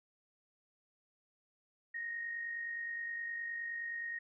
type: tone with amplitude modulation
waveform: sine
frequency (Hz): 1864.7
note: A#6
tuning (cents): 0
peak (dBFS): -36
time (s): 1.94-4.19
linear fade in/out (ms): 10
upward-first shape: sine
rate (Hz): 49.6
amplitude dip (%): 40
effects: none